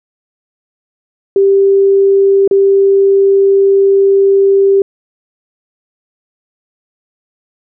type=tone with dropouts; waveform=sine; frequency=393 Hz; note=G4; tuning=4 cents sharp; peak=-5 dBFS; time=1.36-4.82 s; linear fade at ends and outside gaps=2 ms; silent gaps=2.477-2.511 s; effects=none